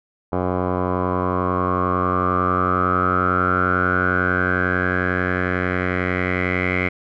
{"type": "tone with low-pass filter sweep", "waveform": "10% pulse", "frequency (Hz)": 91.1, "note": "F#2", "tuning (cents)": -26, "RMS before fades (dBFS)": -20, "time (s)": [0.32, 6.89], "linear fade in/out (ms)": 10, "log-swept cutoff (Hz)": [910, 2100], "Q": 9.9, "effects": []}